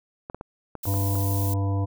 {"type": "clicks", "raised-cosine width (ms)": 1, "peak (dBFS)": -21, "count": 7, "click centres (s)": [0.299, 0.346, 0.411, 0.753, 0.855, 0.94, 1.154]}
{"type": "noise", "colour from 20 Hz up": "violet", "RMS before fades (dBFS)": -33, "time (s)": [0.83, 1.54], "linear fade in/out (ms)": 5}
{"type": "harmonic tone", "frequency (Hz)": 98.5, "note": "G2", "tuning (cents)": 9, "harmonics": [1, 3, 5, 7, 9, 10], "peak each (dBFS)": [-22, -32, -37, -38, -44, -39], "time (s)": [0.86, 1.86], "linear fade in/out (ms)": 20}
{"effects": []}